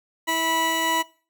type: tone pair together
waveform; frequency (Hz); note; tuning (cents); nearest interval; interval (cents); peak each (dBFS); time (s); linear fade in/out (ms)
20% pulse; 325.8 / 980; E4 / B5; -20 / -14; octave + perfect fifth; 1906; -23 / -17; 0.27-1.03; 20
effects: noise-tail reverb RT60 0.4 s tail -21 dB re dry